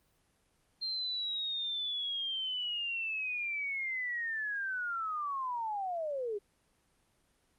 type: linear sweep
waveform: sine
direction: down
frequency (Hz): 4187 to 392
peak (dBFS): -33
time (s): 0.81-6.39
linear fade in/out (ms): 20
effects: pink hiss -72 dBFS RMS until 7.58 s + Opus 24 kbps